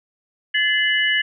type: tone cluster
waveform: sine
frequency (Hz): 1731 / 2055 / 2950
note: A6 / C7 / F#7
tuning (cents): -29 / -32 / -6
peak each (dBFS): -19 / -22 / -21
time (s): 0.54-1.22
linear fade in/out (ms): 10
effects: none